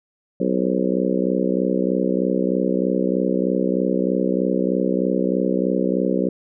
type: harmonic tone with a mistuned harmonic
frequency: 63.2 Hz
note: B1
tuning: 41 cents sharp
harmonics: 3 / 4 / 5 / 6 / 7 / 8 / 9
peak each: -23 / -24 / -25 / -26 / -26 / -27 / -28 dBFS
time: 0.4-6.29 s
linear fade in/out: 5 ms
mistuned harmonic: 9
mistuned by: -72 cents
effects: none